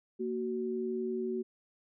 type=tone pair together; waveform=sine; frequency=232.2 / 373.6 Hz; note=A#3 / F#4; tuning=-7 / +17 cents; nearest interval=minor sixth; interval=824 cents; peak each=-36 / -33 dBFS; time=0.19-1.43 s; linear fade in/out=20 ms; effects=none